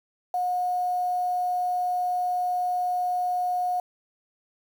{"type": "tone with quantisation", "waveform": "sine", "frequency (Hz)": 722, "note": "F#5", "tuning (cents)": -43, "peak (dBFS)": -23, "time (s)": [0.34, 3.8], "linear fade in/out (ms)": 2, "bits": 8, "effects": []}